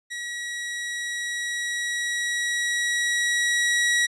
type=tone with level ramp; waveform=sawtooth; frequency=1917 Hz; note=A#6; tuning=48 cents sharp; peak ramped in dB=-27 to -15 dBFS; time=0.1-4.07 s; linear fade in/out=20 ms; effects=resampled to 24000 Hz